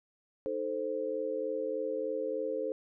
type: chord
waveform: sine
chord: A diminished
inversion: second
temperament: equal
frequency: 311.1 / 440 / 523.3 Hz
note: Eb4 / A4 / C5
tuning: 0 / 0 / 0 cents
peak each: -40 / -35 / -34 dBFS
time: 0.46-2.72 s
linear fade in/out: 0 ms
effects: none